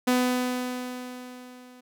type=tone with level ramp; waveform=sawtooth; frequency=250.2 Hz; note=B3; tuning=23 cents sharp; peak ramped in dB=-15 to -44 dBFS; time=0.07-1.81 s; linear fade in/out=10 ms; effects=none